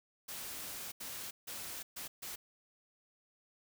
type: noise bursts at uneven times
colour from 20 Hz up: white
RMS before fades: -44 dBFS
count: 5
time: 0.28-0.92 / 1-1.31 / 1.47-1.83 / 1.96-2.08 / 2.22-2.36 s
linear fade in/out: 10 ms
effects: none